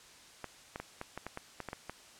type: clicks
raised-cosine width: 0.5 ms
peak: -24 dBFS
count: 11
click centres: 0.443 / 0.759 / 0.8 / 1.014 / 1.176 / 1.266 / 1.374 / 1.603 / 1.687 / 1.731 / 1.896 s
effects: white hiss -56 dBFS RMS until 2.19 s + low-pass 8000 Hz 12 dB/octave